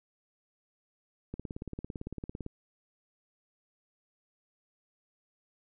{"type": "click train", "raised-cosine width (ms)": 3, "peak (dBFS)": -25, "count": 21, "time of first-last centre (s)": [1.34, 2.464], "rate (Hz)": 17.8, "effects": []}